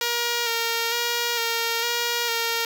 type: tone with vibrato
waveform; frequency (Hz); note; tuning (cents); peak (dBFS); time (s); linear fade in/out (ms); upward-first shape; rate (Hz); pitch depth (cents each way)
5% pulse; 468.3; A#4; +8; -11; 0.01-2.65; 2; square; 1.1; 23
effects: none